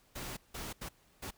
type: noise bursts at uneven times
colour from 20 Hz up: pink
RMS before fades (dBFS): -42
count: 4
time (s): 0.15-0.37 / 0.54-0.73 / 0.81-0.89 / 1.22-1.31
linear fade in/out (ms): 10
effects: pink hiss -67 dBFS RMS until 1.37 s